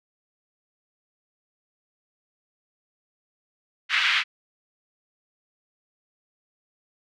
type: band-pass noise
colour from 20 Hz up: white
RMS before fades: -22 dBFS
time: 3.89-4.24 s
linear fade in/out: 50 ms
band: 1500 to 3000 Hz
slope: 24 dB/octave
effects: none